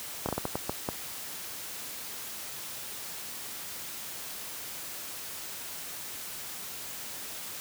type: slowing click train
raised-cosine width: 1 ms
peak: -15 dBFS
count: 8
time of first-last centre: 0.26-0.889 s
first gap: 28 ms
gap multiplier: 1.38
effects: white hiss -40 dBFS RMS until 7.6 s + high-pass 60 Hz 12 dB/octave